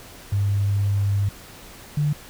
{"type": "tone pair in turn", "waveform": "sine", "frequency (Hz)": [100.3, 147.92], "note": ["G2", "D3"], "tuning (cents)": [40, 13], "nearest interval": "perfect fifth", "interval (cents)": 673, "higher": "second", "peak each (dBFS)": -18, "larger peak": "neither", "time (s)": [[0.32, 1.29], [1.97, 2.13]], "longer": "first", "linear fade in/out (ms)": 5, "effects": ["pink hiss -43 dBFS RMS until 2.29 s"]}